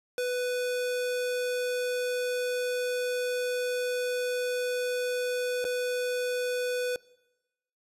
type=tone with dropouts; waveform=square; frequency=496.2 Hz; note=B4; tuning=8 cents sharp; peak=-28 dBFS; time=0.18-6.96 s; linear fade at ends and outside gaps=1 ms; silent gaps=5.643-5.65 s; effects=noise-tail reverb RT60 1.0 s tail -22 dB re dry + resampled to 32000 Hz